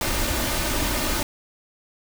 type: noise with comb filter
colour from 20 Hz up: pink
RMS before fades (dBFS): -24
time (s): 0.01-1.23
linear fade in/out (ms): 2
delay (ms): 3.3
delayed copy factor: +0.5
effects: none